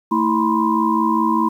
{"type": "tone cluster", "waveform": "sine", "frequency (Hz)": [224.9, 324.6, 974, 1039], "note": ["A3", "E4", "B5", "C6"], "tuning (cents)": [38, -27, -24, -12], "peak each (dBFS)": -20, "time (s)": [0.11, 1.49], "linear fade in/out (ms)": 10, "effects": ["8-bit"]}